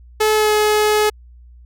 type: tone with pitch glide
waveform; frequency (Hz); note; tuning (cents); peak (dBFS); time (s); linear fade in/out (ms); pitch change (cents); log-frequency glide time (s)
sawtooth; 430.6 to 424.2; A4 to G#4; -37 to +37; -9; 0.2-1.1; 10; -26; 0.34-0.53
effects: added 60 Hz sine -40 dBFS peak until 1.65 s